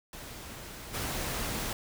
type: noise with level steps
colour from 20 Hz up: pink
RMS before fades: -44 / -34 dBFS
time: 0.13-1.73 s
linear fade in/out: 2 ms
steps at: 0.93 s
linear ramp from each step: 20 ms
effects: none